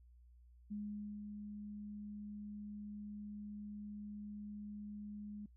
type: tone with ADSR envelope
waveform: sine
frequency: 207.7 Hz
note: G#3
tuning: in tune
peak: -40 dBFS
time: 0.7-5.46 s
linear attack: 18 ms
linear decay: 490 ms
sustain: -5 dB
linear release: 4 ms
effects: noise-tail reverb RT60 0.1 s tail -22 dB re dry + added 60 Hz sine -60 dBFS peak until 5.56 s